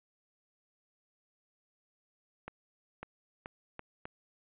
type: accelerating click train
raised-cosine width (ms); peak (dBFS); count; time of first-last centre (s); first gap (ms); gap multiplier
0.5; -26; 5; 2.48-4.055; 550; 0.78
effects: resampled to 8000 Hz